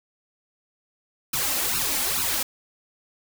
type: noise with flanger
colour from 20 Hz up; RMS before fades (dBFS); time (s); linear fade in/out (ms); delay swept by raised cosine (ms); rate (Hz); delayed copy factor
white; -25; 1.33-2.43; 5; 0.74 to 3.84; 2.3; +0.95
effects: none